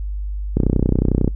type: click train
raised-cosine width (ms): 3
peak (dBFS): -3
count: 23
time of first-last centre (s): 0.57-1.277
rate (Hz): 31.1
effects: noise-tail reverb RT60 0.1 s tail -23 dB re dry + added 50 Hz sine -22 dBFS peak until 1.35 s